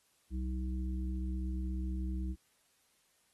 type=harmonic tone; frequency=63.7 Hz; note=C2; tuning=46 cents flat; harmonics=1 / 3 / 5; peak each=-34 / -42 / -45 dBFS; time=0.3-2.36 s; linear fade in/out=50 ms; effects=white hiss -72 dBFS RMS until 3.33 s + AAC 32 kbps